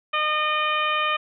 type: harmonic tone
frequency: 610 Hz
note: D#5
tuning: 34 cents flat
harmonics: 1 / 2 / 3 / 4 / 5 / 6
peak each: -31 / -23 / -30 / -27 / -29 / -38 dBFS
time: 0.13-1.17 s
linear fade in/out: 10 ms
effects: none